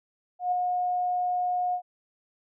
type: tone with ADSR envelope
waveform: sine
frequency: 721 Hz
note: F#5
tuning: 45 cents flat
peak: -21 dBFS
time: 0.39-1.82 s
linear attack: 130 ms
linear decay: 6 ms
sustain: -3 dB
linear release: 82 ms
effects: none